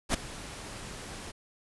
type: noise with ADSR envelope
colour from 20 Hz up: pink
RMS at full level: -25 dBFS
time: 0.09-1.32 s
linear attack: 50 ms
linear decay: 10 ms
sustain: -17 dB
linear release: 16 ms
effects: resampled to 24000 Hz